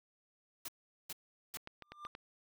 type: noise bursts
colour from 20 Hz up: white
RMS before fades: -43 dBFS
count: 3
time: 0.65-1.572 s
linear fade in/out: 5 ms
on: 34 ms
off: 410 ms
type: clicks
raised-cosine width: 0.3 ms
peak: -30 dBFS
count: 6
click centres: 1.57 / 1.674 / 1.823 / 1.92 / 2.051 / 2.151 s
type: tone with exponential growth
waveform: triangle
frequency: 1193 Hz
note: D6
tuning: 27 cents sharp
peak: -39 dBFS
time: 1.82-2.07 s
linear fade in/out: 2 ms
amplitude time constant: 53 ms
effects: none